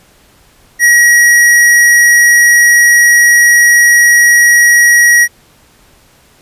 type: tone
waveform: square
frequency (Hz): 1907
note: A#6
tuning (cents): +39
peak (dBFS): -4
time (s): 0.79-5.28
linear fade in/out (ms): 50
effects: pink hiss -46 dBFS RMS until 6.41 s + resampled to 32000 Hz